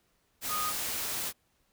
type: tone in noise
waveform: sine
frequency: 1240 Hz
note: D#6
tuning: 6 cents flat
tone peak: -31 dBFS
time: 0.48-0.73 s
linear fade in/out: 50 ms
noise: white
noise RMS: -34 dBFS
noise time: 0.41-1.33 s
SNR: 0 dB
effects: pink hiss -72 dBFS RMS until 1.72 s